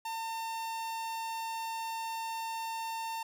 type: tone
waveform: 45% pulse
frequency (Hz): 904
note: A5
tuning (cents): +47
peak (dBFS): -35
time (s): 0.05-3.23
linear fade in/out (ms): 5
effects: none